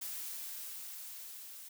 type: noise with level ramp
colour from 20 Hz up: blue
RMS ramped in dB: -41 to -50 dBFS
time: 0.01-1.69 s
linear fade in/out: 10 ms
effects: none